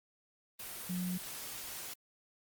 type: tone in noise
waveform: sine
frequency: 180.3 Hz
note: F#3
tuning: 45 cents flat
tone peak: -34 dBFS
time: 0.89-1.18 s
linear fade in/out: 10 ms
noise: white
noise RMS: -44 dBFS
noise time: 0.59-1.94 s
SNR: +7 dB
effects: Opus 24 kbps